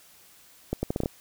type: accelerating click train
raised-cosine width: 2 ms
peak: -13 dBFS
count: 7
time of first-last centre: 0.73-1.059 s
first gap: 100 ms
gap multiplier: 0.75
effects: white hiss -55 dBFS RMS until 1.2 s